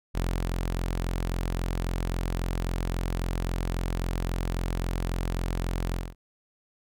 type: tone with ADSR envelope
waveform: sawtooth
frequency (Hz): 43.7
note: F1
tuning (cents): +2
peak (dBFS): -21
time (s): 0.14-6.15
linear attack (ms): 22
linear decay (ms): 320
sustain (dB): -2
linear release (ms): 210
effects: none